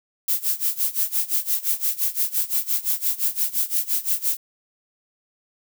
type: noise with tremolo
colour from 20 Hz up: violet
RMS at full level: -20 dBFS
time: 0.28-4.37 s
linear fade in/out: 2 ms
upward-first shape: sine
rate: 5.8 Hz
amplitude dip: 90%
effects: none